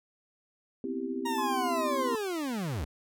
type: chord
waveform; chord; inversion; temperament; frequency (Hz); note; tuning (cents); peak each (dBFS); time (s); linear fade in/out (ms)
sine; C major seventh; third; equal; 246.9 / 261.6 / 329.6 / 392; B3 / C4 / E4 / G4; 0 / 0 / 0 / 0; -39 / -35 / -38 / -36; 0.84-2.15; 2
type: linear sweep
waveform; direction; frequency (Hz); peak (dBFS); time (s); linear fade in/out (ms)
40% pulse; down; 946 to 59; -30; 1.25-2.85; 10
type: tone with vibrato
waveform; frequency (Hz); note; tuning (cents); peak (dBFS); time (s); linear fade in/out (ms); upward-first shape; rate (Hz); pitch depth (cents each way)
sine; 1036; C6; -17; -31; 1.38-2.16; 5; sine; 2.1; 28
effects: none